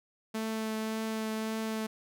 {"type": "tone with vibrato", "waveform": "sawtooth", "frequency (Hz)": 220, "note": "A3", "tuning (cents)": 0, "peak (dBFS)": -28, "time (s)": [0.34, 1.87], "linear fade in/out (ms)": 10, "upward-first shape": "triangle", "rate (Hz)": 1.8, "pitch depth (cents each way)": 12, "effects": []}